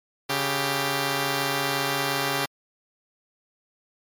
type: tone pair together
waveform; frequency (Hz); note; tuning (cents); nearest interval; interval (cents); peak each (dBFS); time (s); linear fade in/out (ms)
5% pulse; 140 / 394.3; C#3 / G4; +18 / +10; octave + tritone; 1792; -15 / -15; 0.29-2.46; 10
effects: MP3 96 kbps